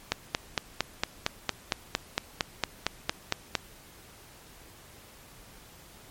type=click train; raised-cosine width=0.2 ms; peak=-7 dBFS; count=16; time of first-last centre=0.12-3.552 s; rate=4.37 Hz; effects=pink hiss -52 dBFS RMS until 6.1 s + MP3 64 kbps